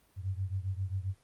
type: beating tone pair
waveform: sine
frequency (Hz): 92.6 / 100.1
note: F#2 / G2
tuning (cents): +2 / +37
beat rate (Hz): 7.5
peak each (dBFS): -34 / -36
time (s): 0.16-1.15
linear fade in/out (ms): 50
effects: pink hiss -67 dBFS RMS until 1.23 s + Opus 32 kbps